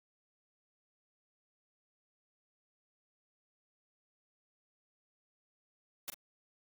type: noise with echo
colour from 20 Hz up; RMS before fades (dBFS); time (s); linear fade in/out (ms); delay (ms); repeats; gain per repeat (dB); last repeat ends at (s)
white; -40; 6.08-6.1; 0; 41; 1; -7; 6.141
effects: Opus 48 kbps

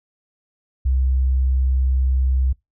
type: tone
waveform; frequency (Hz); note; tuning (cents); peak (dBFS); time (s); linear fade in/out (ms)
sine; 65; C2; -11; -15; 0.85-2.53; 10
effects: noise-tail reverb RT60 0.2 s tail -25 dB re dry

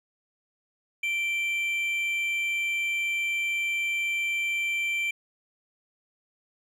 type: tone pair together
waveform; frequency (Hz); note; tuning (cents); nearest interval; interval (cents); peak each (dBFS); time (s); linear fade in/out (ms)
triangle; 2349 / 3107; D7 / G7; 0 / -16; perfect fourth; 484; -24 / -36; 1.03-5.11; 5
effects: none

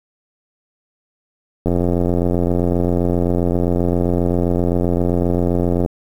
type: click train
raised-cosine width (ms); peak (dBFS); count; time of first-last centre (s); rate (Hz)
2; -5; 369; 1.66-5.861; 87.6
effects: 7-bit

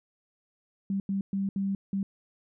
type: tone bursts at uneven times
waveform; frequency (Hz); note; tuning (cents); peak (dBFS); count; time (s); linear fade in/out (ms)
sine; 196; G3; 0; -26; 5; 0.9-1 / 1.09-1.21 / 1.33-1.49 / 1.56-1.75 / 1.93-2.03; 2
effects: none

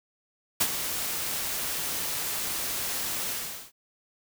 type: noise with ADSR envelope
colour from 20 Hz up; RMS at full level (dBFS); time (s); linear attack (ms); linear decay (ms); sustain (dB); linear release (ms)
white; -22; 0.6-3.72; 10; 58; -9; 430
effects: none

